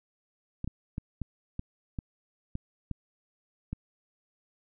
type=clicks; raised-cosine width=5 ms; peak=-21 dBFS; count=9; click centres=0.644 / 0.676 / 0.981 / 1.217 / 1.594 / 1.988 / 2.554 / 2.913 / 3.73 s; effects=none